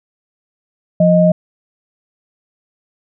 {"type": "tone pair together", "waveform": "sine", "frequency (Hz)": [174.79, 622.3], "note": ["F3", "D#5"], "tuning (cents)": [2, 0], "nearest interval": "octave + minor seventh", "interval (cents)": 2198, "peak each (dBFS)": -10, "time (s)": [1, 1.32], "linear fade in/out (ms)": 5, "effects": []}